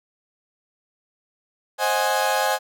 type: chord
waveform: 30% pulse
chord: Ab dominant seventh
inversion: first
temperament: equal with one note detuned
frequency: 527.2 / 622.3 / 740 / 830.6 Hz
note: C5 / Eb5 / Gb5 / Ab5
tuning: +13 / 0 / 0 / 0 cents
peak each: -23 / -24 / -24 / -20 dBFS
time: 1.78-2.59 s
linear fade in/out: 50 ms
effects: none